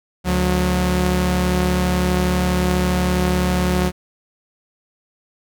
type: tone pair together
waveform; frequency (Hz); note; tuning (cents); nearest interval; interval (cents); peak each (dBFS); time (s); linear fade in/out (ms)
sawtooth; 72.2 / 181.41; D2 / F#3; -29 / -34; octave + major third; 1595; -16 / -14; 0.24-3.92; 50
effects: none